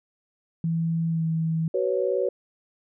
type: tone with pitch glide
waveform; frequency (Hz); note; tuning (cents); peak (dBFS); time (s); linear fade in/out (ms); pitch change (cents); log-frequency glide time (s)
sine; 164.81 to 161.89; E3 to E3; 0 to -31; -22; 0.64-1.68; 2; -31; 1.09-1.24
type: chord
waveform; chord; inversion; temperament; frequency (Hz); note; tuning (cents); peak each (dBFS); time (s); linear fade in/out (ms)
sine; F# suspended fourth; none; equal with one note detuned; 378 / 493.9 / 554.4; F#4 / B4 / C#5; +37 / 0 / 0; -26; 1.74-2.29; 5
effects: none